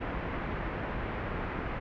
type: low-pass noise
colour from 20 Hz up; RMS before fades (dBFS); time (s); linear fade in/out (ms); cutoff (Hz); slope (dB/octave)
pink; -35; 0-1.8; 20; 2200; 24
effects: none